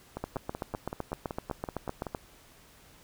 two click trains, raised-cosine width 1 ms, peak -18 / -21 dBFS, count 16 / 11, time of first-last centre 0.24-2.148 / 0.17-2.068 s, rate 7.86 / 5.27 Hz, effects pink hiss -57 dBFS RMS until 3.03 s

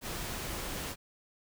pink noise, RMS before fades -38 dBFS, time 0.01-0.96 s, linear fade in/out 50 ms, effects none

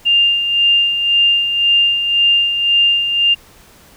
sine tone with tremolo, 2800 Hz, F7, 4 cents sharp, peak -8 dBFS, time 0.05-3.35 s, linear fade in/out 20 ms, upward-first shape sine, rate 1.9 Hz, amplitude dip 55%, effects pink hiss -45 dBFS RMS until 3.96 s

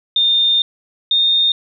sine tone pair in turn, 3630 / 3662 Hz, A#7 / A#7, -47 / -32 cents, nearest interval unison, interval 15 cents, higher second, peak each -11 dBFS, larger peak neither, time 0.16-0.62 / 1.11-1.52 s, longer first, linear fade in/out 2 ms, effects none

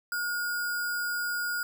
sine tone with sample-and-hold, 1437 Hz, F6, 49 cents sharp, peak -28 dBFS, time 0.12-1.63 s, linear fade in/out 2 ms, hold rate 6300 Hz, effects none

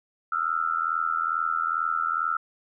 sine tone with amplitude modulation, 1336 Hz, E6, 23 cents sharp, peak -19 dBFS, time 0.32-2.37 s, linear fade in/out 5 ms, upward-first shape sine, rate 82.3 Hz, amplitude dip 100%, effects none

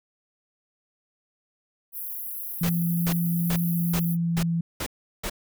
pink high-pass noise, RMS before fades -34 dBFS, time 1.92-4.17 s, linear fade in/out 50 ms, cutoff 11000 Hz, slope 96 dB/octave
sine tone with pitch glide, 170.9 to 167.77 Hz, F3 to E3, -37 to +31 cents, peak -22 dBFS, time 2.61-4.61 s, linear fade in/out 5 ms, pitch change -32 cents, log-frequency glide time 3.86-4.42 s
pink noise bursts, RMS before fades -30 dBFS, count 7, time 2.63-5.298 s, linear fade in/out 5 ms, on 64 ms, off 370 ms
effects none

